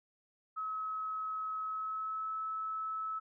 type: tone with pitch glide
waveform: sine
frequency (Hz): 1284 to 1301.2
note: E6 to E6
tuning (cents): -46 to -23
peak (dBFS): -35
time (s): 0.56-3.2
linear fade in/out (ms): 20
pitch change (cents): +23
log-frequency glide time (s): 1.63-2.31
effects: none